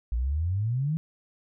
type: exponential sweep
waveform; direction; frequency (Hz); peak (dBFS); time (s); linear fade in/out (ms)
sine; up; 55.6 to 164.81; -24; 0.12-0.97; 0
effects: none